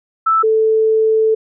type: tone pair in turn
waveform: sine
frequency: 1318.5 / 440 Hz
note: E6 / A4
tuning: 0 / 0 cents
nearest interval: octave + perfect fifth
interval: 1900 cents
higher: first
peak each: -10 dBFS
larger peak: neither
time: 0.26-0.43 / 0.43-1.35 s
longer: second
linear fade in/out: 10 ms
effects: none